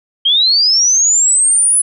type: linear sweep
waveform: sine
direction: up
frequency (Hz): 3136 to 10120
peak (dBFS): -8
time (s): 0.25-1.82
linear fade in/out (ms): 10
effects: none